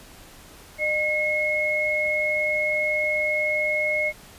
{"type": "tone pair together", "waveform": "sine", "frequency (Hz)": [609, 2170], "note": ["D#5", "C#7"], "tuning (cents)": [-37, -37], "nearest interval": "octave + minor seventh", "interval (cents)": 2200, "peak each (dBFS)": [-26, -22], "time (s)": [0.78, 4.13], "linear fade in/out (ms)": 50, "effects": ["pink hiss -47 dBFS RMS until 4.38 s", "resampled to 32000 Hz"]}